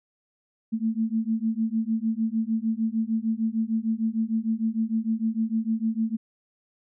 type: beating tone pair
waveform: sine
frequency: 220 / 226.6 Hz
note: A3 / A#3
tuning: 0 / -49 cents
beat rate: 6.6 Hz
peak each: -26 dBFS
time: 0.72-6.17 s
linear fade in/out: 20 ms
effects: none